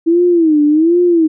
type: tone with vibrato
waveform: sine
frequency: 323.3 Hz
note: E4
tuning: 34 cents flat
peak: -7 dBFS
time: 0.06-1.28 s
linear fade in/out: 20 ms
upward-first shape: sine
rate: 1.3 Hz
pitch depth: 160 cents each way
effects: none